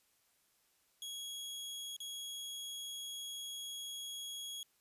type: tone with dropouts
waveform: sawtooth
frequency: 3322 Hz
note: G#7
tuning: in tune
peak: -39 dBFS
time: 1.02-4.63 s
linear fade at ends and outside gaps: 1 ms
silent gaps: 1.965-2.003 s
effects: white hiss -74 dBFS RMS until 4.8 s + resampled to 32000 Hz